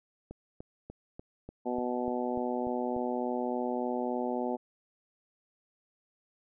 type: click train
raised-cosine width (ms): 2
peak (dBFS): -29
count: 10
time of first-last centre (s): 0.31-2.965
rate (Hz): 3.39
type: harmonic tone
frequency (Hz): 123.47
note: B2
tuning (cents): 0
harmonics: 2 / 3 / 4 / 5 / 6 / 7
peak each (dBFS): -34 / -36 / -37 / -38 / -39 / -39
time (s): 1.65-4.57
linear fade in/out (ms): 20
effects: none